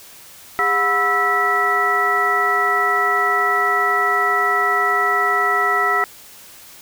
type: tone cluster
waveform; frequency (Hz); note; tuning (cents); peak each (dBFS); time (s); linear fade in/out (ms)
sine; 405.2 / 725 / 993 / 1315 / 1947; G#4 / F#5 / B5 / E6 / B6; -43 / -35 / +9 / -5 / -25; -25 / -23 / -27 / -18 / -19; 0.59-6.04; 0
effects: white hiss -42 dBFS RMS until 6.81 s